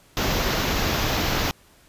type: band-stop noise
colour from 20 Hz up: pink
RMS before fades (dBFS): -23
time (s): 0.17-1.51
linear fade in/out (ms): 0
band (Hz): 6500 to 13000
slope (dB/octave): 48
effects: pink hiss -55 dBFS RMS until 1.88 s + resampled to 32000 Hz